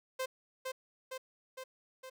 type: tone with echo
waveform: sawtooth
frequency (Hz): 520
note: C5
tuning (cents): -11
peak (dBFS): -30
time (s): 0.19-0.26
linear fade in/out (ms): 10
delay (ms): 460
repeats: 4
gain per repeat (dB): -3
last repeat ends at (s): 2.1
effects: none